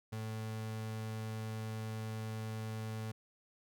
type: tone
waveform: 35% pulse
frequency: 110 Hz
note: A2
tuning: in tune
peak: -37 dBFS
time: 0.12-3.12 s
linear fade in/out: 10 ms
effects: none